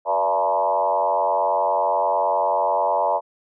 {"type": "tone with frequency modulation", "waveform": "sine", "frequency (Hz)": 768, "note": "G5", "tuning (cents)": -36, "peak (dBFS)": -17, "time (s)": [0.05, 3.21], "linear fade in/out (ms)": 50, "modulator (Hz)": 90.7, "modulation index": 2.6, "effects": []}